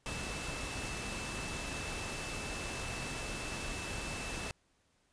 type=tone in noise; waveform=sine; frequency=2637 Hz; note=E7; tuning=in tune; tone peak=-45 dBFS; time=0.06-4.51 s; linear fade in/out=0 ms; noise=pink; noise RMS=-40 dBFS; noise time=0.06-4.51 s; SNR=-8 dB; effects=pink hiss -73 dBFS RMS until 5.12 s + resampled to 22050 Hz